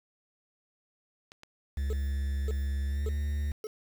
clicks, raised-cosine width 0.2 ms, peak -30 dBFS, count 2, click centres 1.319 / 1.434 s
triangle tone with pitch glide, 69.3 to 72.79 Hz, C#2 to D2, 0 to -15 cents, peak -26 dBFS, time 1.77-3.52 s, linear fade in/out 5 ms, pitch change +85 cents, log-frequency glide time 2.87-3.08 s
triangle tone bursts, 432.1 Hz, A4, 31 cents flat, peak -32 dBFS, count 4, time 1.9-3.67 s, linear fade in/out 2 ms, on 30 ms, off 550 ms
effects 8-bit

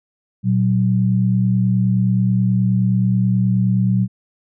sine tone pair together, 118.2 / 187.63 Hz, A#2 / F#3, +24 / +24 cents, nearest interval minor sixth, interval 800 cents, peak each -16 dBFS, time 0.43-4.08 s, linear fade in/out 50 ms, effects none

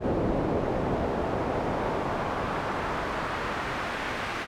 brown noise with band-pass filter sweep, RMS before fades -29 dBFS, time 0-4.47 s, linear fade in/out 50 ms, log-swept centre 440 to 1900 Hz, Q 1, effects none

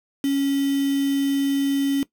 sine tone with quantisation, 277.3 Hz, C#4, 1 cent sharp, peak -18 dBFS, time 0.24-2.03 s, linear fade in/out 2 ms, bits 5, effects noise-tail reverb RT60 0.1 s tail -18 dB re dry

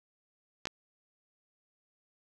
clicks, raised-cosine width 0.2 ms, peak -17 dBFS, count 2, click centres 0.655 / 0.671 s, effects none

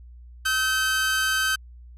sawtooth tone pair together, 1282.1 / 1546 Hz, E6 / G6, -48 / -24 cents, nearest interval minor third, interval 324 cents, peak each -26 / -18 dBFS, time 0.45-1.56 s, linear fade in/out 10 ms, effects added 60 Hz sine -42 dBFS peak until 1.97 s + resampled to 32000 Hz

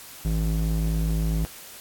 square tone with band-pass filter, 53.8 Hz, A1, 38 cents flat, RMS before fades -24 dBFS, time 0.25-1.45 s, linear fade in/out 0 ms, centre 120 Hz, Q 1.8, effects white hiss -43 dBFS RMS until 1.8 s + AAC 64 kbps

